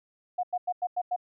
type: tone bursts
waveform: sine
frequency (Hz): 721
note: F#5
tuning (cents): -45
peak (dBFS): -25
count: 6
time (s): 0.38-1.163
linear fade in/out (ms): 10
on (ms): 53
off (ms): 93
effects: none